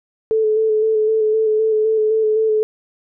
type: tone with vibrato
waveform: sine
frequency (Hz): 435.6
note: A4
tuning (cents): -17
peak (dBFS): -13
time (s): 0.31-2.63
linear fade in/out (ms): 0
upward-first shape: square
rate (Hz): 3.9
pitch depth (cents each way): 20
effects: none